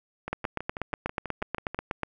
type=two click trains; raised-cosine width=0.5 ms; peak=-19 / -13 dBFS; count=10 / 15; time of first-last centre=0.28-1.746 / 0.33-2.033 s; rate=6.14 / 8.22 Hz; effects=none